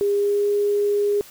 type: tone with pitch glide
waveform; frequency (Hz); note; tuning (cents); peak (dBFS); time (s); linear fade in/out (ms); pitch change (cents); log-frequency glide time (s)
sine; 405.1 to 410; G#4 to G#4; -43 to -22; -17; 0.01-1.21; 0; +21; 0.12-0.49
effects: white hiss -45 dBFS RMS until 1.3 s